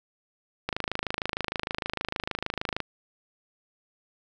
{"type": "click train", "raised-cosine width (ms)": 0.3, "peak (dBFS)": -12, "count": 57, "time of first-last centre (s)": [0.69, 2.803], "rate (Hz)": 26.5, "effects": []}